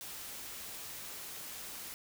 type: noise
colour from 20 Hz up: white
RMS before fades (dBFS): -45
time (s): 0.01-1.94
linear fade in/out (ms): 0
effects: none